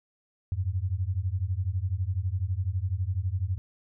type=beating tone pair; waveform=sine; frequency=87.31 / 99.31 Hz; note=F2 / G2; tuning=0 / +23 cents; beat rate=12 Hz; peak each=-29 dBFS; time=0.52-3.58 s; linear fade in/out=0 ms; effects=none